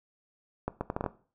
accelerating click train, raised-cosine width 1 ms, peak -16 dBFS, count 7, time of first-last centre 0.68-1.062 s, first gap 130 ms, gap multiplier 0.7, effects noise-tail reverb RT60 0.4 s tail -17 dB re dry

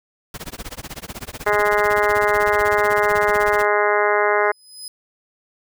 pink noise with tremolo, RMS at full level -30 dBFS, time 0.34-3.65 s, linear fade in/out 2 ms, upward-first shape sine, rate 16 Hz, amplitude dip 100%
harmonic tone, 207.7 Hz, G#3, in tune, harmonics 2 / 3 / 4 / 5 / 6 / 7 / 8 / 9 / 10, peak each -20 / -22 / -23 / -24 / -25 / -25 / -26 / -27 / -27 dBFS, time 1.46-4.52 s, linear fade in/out 10 ms
25% pulse tone with exponential growth, 5030 Hz, D#8, 18 cents sharp, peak -24 dBFS, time 4.37-4.88 s, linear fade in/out 1 ms, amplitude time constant 110 ms
effects none

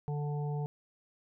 harmonic tone, 146.83 Hz, D3, in tune, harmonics 1 / 3 / 5 / 6, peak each -32 / -42 / -46 / -48 dBFS, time 0.08-0.66 s, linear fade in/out 0 ms, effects none

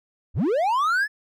triangle linear sweep, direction up, 38.16 to 1759 Hz, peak -17 dBFS, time 0.34-1.08 s, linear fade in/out 50 ms, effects none

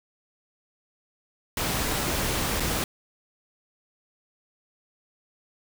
pink noise with dropouts, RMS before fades -27 dBFS, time 1.57-2.84 s, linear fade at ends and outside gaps 2 ms, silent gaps 2.599-2.603 s, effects none

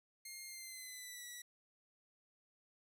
10% pulse tone with pitch glide, 2124 to 1947.7 Hz, C7 to B6, +25 to -25 cents, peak -39 dBFS, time 0.25-1.42 s, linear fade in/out 5 ms, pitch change -150 cents, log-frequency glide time 0.46-1.25 s, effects none

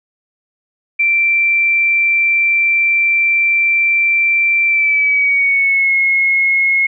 sine tone with pitch glide, 2349 to 2167 Hz, D7 to C#7, 0 to -40 cents, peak -10 dBFS, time 0.99-6.87 s, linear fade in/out 10 ms, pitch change -140 cents, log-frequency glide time 4.66-5.94 s, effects none

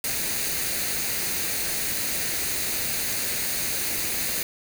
white noise with comb filter, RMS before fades -27 dBFS, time 0.04-4.43 s, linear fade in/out 2 ms, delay 0.46 ms, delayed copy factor +0.5, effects none

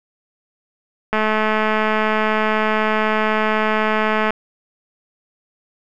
click train, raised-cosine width 0.5 ms, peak -4 dBFS, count 687, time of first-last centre 1.13-4.306 s, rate 216 Hz, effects none

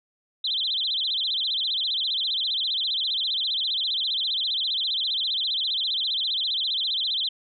sine tone with vibrato, 3548 Hz, A7, 14 cents sharp, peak -23 dBFS, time 0.44-7.29 s, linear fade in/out 5 ms, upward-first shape sine, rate 15 Hz, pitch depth 250 cents each way, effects none

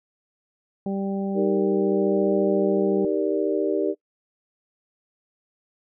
harmonic tone, 196 Hz, G3, in tune, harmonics 1 / 2 / 3 / 4, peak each -25 / -31 / -35 / -37 dBFS, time 0.86-3.05 s, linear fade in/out 2 ms
sine chord, Eb major seventh, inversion none, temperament equal, 311.1 / 392 / 466.2 / 587.3 Hz, Eb4 / G4 / Bb4 / D5, 0 / 0 / 0 / 0 cents, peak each -26 / -24 / -27 / -28 dBFS, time 1.34-3.95 s, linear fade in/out 50 ms
effects noise-tail reverb RT60 0.1 s tail -24 dB re dry

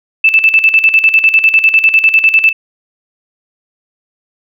sine tone with tremolo, 2637 Hz, E7, in tune, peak -3 dBFS, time 0.24-2.53 s, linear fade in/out 5 ms, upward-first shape square, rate 10 Hz, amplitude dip 70%, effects none

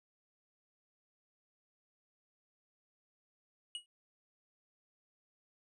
square tone with exponential decay, 2903 Hz, F#7, 34 cents flat, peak -36 dBFS, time 3.75-3.86 s, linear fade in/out 1 ms, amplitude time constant 23 ms, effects resampled to 22050 Hz

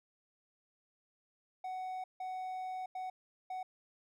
triangle tone bursts at uneven times, 745 Hz, F#5, 12 cents sharp, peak -36 dBFS, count 4, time 1.64-2.04 / 2.2-2.86 / 2.95-3.1 / 3.5-3.63 s, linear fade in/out 5 ms, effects none

